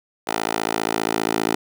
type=tone with high-pass filter sweep; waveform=10% pulse; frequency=55 Hz; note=A1; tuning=in tune; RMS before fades=-23 dBFS; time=0.27-1.55 s; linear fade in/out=5 ms; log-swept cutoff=550 to 360 Hz; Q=1.3; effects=none